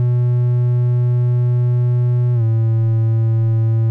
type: tone with pitch glide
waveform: triangle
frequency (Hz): 122.2 to 112.71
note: B2 to A2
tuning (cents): -18 to +42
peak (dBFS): -10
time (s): 0-3.9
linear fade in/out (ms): 0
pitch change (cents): -140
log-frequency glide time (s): 2.34-2.43
effects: none